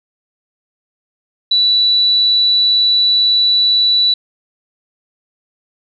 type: tone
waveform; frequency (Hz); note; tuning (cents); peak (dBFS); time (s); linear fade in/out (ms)
sine; 3951; B7; 0; -9; 1.51-4.14; 5
effects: none